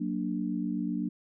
sine chord, Gb augmented, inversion none, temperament equal, 185 / 233.1 / 293.7 Hz, Gb3 / Bb3 / D4, 0 / 0 / 0 cents, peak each -33 dBFS, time 0-1.09 s, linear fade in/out 10 ms, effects none

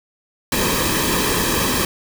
pink noise with comb filter, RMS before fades -19 dBFS, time 0.52-1.85 s, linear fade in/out 2 ms, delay 1.4 ms, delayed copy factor -0.65, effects none

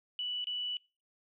sine tone with dropouts, 2960 Hz, F#7, in tune, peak -33 dBFS, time 0.19-0.77 s, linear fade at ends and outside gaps 1 ms, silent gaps 0.443-0.47 s, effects noise-tail reverb RT60 0.3 s tail -23 dB re dry

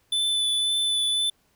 square tone with vibrato, 3500 Hz, A7, 10 cents flat, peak -22 dBFS, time 0.12-1.3 s, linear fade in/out 5 ms, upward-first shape sine, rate 1.9 Hz, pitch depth 13 cents each way, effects pink hiss -66 dBFS RMS until 1.55 s

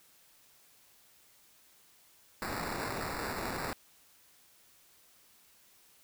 violet noise with sample-and-hold, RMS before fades -37 dBFS, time 2.42-3.73 s, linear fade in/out 0 ms, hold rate 3150 Hz, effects white hiss -63 dBFS RMS until 6.03 s

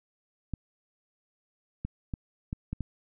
clicks, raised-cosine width 5 ms, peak -20 dBFS, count 6, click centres 0.537 / 1.85 / 2.138 / 2.529 / 2.73 / 2.807 s, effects none

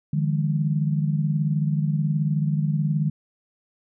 sine tone cluster, 151.1 / 169.8 / 204.7 Hz, D3 / F3 / G#3, +50 / -48 / -25 cents, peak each -21 / -28 / -28 dBFS, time 0.13-3.1 s, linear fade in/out 5 ms, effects none

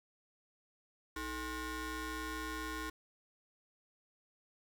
20% pulse ring-modulated tone, 375.6 Hz, F#4, 26 cents sharp, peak -31 dBFS, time 1.16-2.9 s, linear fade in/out 5 ms, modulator 691 Hz, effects 11-bit

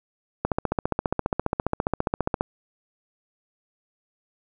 click train, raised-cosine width 1 ms, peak -8 dBFS, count 30, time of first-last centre 0.45-2.409 s, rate 14.8 Hz, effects none

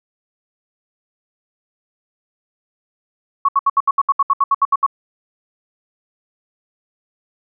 sine tone bursts, 1108.7 Hz, C#6, in tune, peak -10 dBFS, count 14, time 3.45-4.864 s, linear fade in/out 5 ms, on 36 ms, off 70 ms, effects none

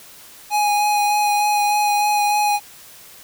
square tone with vibrato, 830.6 Hz, G#5, in tune, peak -16 dBFS, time 0.5-2.6 s, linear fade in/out 50 ms, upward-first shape sine, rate 3.3 Hz, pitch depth 13 cents each way, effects white hiss -43 dBFS RMS until 3.23 s

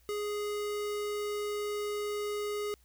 square tone, 415.3 Hz, G#4, in tune, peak -33 dBFS, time 0.09-2.74 s, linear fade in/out 0 ms, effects added 60 Hz sine -62 dBFS peak until 2.84 s + white hiss -68 dBFS RMS until 2.84 s

